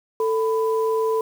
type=tone pair together; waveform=sine; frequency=444.1 / 997 Hz; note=A4 / B5; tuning=+16 / +16 cents; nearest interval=octave + major second; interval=1400 cents; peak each=-19 / -26 dBFS; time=0.2-1.21 s; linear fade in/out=2 ms; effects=7-bit